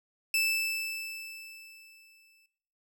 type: tone with exponential decay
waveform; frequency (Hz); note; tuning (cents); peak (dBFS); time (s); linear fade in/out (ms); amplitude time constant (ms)
sawtooth; 2637; E7; 0; -21; 0.34-2.46; 2; 460
effects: noise-tail reverb RT60 0.7 s tail -17 dB re dry